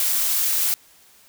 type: noise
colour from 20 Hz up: blue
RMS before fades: -21 dBFS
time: 0-0.74 s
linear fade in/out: 0 ms
effects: white hiss -53 dBFS RMS until 1.28 s